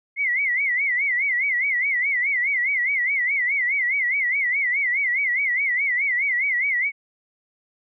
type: tone with vibrato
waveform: sine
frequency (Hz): 2093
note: C7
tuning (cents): 0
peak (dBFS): -19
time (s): 0.16-6.92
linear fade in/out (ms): 50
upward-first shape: sine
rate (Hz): 4.8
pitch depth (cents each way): 150
effects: none